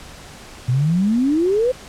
sine exponential sweep, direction up, 118.9 to 523.3 Hz, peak -14 dBFS, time 0.68-1.72 s, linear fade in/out 10 ms, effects pink hiss -39 dBFS RMS until 1.88 s + low-pass 9000 Hz 12 dB/octave

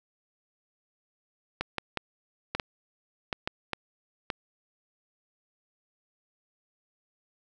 clicks, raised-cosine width 0.3 ms, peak -13 dBFS, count 9, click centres 1.61 / 1.783 / 1.973 / 2.55 / 2.598 / 3.328 / 3.475 / 3.733 / 4.302 s, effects none

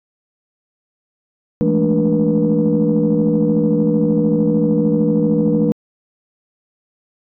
sine tone cluster, 166.4 / 209.3 / 222.5 / 294.1 / 481.5 Hz, E3 / G#3 / A3 / D4 / B4, +17 / +14 / +20 / +3 / -44 cents, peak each -18 dBFS, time 1.61-5.72 s, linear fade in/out 0 ms, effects tanh soft clip ceiling -5 dBFS

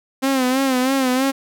sawtooth tone with vibrato, 261.6 Hz, C4, in tune, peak -12 dBFS, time 0.22-1.32 s, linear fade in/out 20 ms, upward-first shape sine, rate 3.1 Hz, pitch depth 72 cents each way, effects none

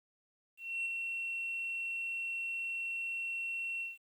sine tone with ADSR envelope, 2719 Hz, F7, 47 cents flat, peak -30 dBFS, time 0.57-3.98 s, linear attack 280 ms, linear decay 21 ms, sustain -4 dB, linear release 170 ms, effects tanh soft clip ceiling -31 dBFS + 11-bit

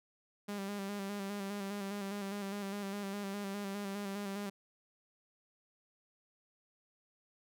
sawtooth tone with vibrato, 200 Hz, G3, 35 cents sharp, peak -34 dBFS, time 0.48-4.5 s, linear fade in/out 10 ms, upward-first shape square, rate 4.9 Hz, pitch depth 35 cents each way, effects none

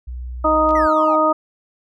sine tone with pitch glide, 61.74 to 59.6 Hz, B1 to A#1, 0 to +39 cents, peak -26 dBFS, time 0.07-0.87 s, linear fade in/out 10 ms, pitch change -61 cents, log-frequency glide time 0.32-0.64 s
harmonic tone, 311.1 Hz, D#4, in tune, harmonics 1 / 2 / 3 / 4, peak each -21 / -17 / -21 / -16 dBFS, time 0.44-1.33 s, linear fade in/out 10 ms
clicks, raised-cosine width 0.2 ms, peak -24 dBFS, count 2, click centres 0.692 / 0.708 s
triangle exponential sweep, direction down, 2023 to 735 Hz, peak -25 dBFS, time 0.75-1.16 s, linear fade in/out 5 ms
effects none

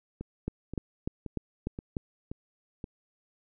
two click trains, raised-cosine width 3 ms, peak -24 / -18 dBFS, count 6 / 6, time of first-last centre 0.21-2.842 / 0.48-1.968 s, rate 1.9 / 3.36 Hz, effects none

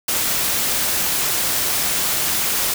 white noise, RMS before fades -20 dBFS, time 0.08-2.74 s, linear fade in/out 5 ms, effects none

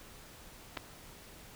clicks, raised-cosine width 0.3 ms, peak -26 / -20 dBFS, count 2, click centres 0.77 / 0.773 s, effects pink hiss -53 dBFS RMS until 1.55 s

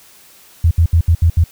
sine tone bursts at uneven times, 83.4 Hz, E2, 21 cents sharp, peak -7 dBFS, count 6, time 0.64-0.71 / 0.78-0.86 / 0.93-1.01 / 1.08-1.15 / 1.22-1.3 / 1.37-1.44 s, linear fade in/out 5 ms, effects white hiss -45 dBFS RMS until 1.51 s

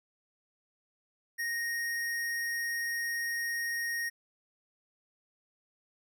square tone, 1864.7 Hz, A#6, in tune, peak -32 dBFS, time 1.38-4.1 s, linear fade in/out 20 ms, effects none

